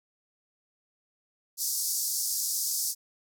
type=band-pass noise; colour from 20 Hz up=pink; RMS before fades=-30 dBFS; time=1.57-2.95 s; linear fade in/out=50 ms; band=4900 to 16000 Hz; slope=48 dB/octave; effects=none